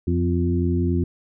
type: harmonic tone with a mistuned harmonic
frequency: 87.31 Hz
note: F2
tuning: in tune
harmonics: 1 / 2 / 3 / 4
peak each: -21 / -25 / -25 / -26 dBFS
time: 0.07-1.04 s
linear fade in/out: 5 ms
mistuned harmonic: 3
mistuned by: -23 cents
effects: none